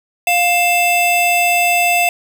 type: tone pair together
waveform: square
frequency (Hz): 703.9 / 2653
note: F5 / E7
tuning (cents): +13 / +10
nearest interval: octave + major seventh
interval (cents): 2297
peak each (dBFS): -15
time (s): 0.27-2.09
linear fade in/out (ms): 2
effects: none